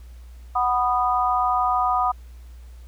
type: chord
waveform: sine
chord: B major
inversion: second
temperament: just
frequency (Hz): 740.8 / 987.8 / 1234.7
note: F#5 / B5 / D#6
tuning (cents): +2 / 0 / -14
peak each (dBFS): -22 / -24 / -22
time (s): 0.55-2.12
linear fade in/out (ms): 10
effects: added 60 Hz sine -39 dBFS peak until 2.87 s + pink hiss -58 dBFS RMS until 2.87 s